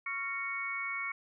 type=harmonic tone with a mistuned harmonic; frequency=370 Hz; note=F#4; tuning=in tune; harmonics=3 / 4 / 5 / 6; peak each=-41 / -43 / -45 / -35 dBFS; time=0.06-1.12 s; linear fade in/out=5 ms; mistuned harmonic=4; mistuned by=-120 cents; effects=none